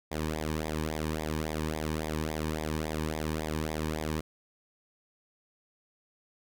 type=tone with flanger; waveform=sawtooth; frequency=77.78 Hz; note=D#2; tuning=in tune; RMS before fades=-33 dBFS; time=0.11-4.21 s; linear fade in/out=10 ms; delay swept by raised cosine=0.69 to 1.51 ms; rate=3.6 Hz; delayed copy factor=-0.85; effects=none